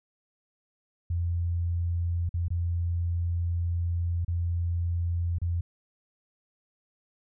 sine tone with dropouts, 85.9 Hz, F2, 28 cents flat, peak -25 dBFS, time 1.1-5.61 s, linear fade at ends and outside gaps 5 ms, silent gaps 2.292-2.34 / 2.483-2.504 / 4.248-4.28 / 5.385-5.416 s, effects none

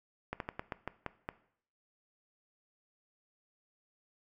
slowing click train, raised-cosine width 0.5 ms, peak -21 dBFS, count 8, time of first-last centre 0.33-1.289 s, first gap 72 ms, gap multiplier 1.21, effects noise-tail reverb RT60 0.6 s tail -17 dB re dry

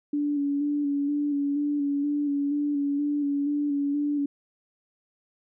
sine tone with vibrato, 287.6 Hz, D4, 36 cents flat, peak -23 dBFS, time 0.13-4.26 s, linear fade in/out 5 ms, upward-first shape square, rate 2.1 Hz, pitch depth 24 cents each way, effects none

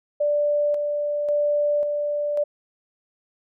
sine tone with tremolo, 587.3 Hz, D5, in tune, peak -18 dBFS, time 0.2-2.44 s, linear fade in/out 10 ms, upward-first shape square, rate 0.92 Hz, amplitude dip 35%, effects none

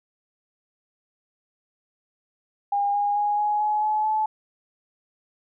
sine tone with pitch steps, 809 / 817.9 / 827 / 836.1 / 845.3 / 854.6 / 864.1 Hz, G#5 / G#5 / G#5 / G#5 / G#5 / G#5 / A5, -46 / -27 / -8 / +11 / +30 / +49 / -32 cents, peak -20 dBFS, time 2.72-4.26 s, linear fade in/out 5 ms, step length 220 ms, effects none

